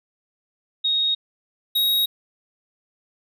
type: tone pair in turn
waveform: sine / square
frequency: 3746 / 3790 Hz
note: A#7 / A#7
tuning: +8 / +28 cents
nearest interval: unison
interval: 20 cents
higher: second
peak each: -18 / -18 dBFS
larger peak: neither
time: 0.84-1.15 / 1.75-2.06 s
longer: neither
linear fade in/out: 10 ms
effects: none